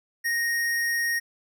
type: tone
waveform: square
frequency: 1864.7 Hz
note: A#6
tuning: in tune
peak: -24 dBFS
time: 0.24-1.2 s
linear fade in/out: 20 ms
effects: none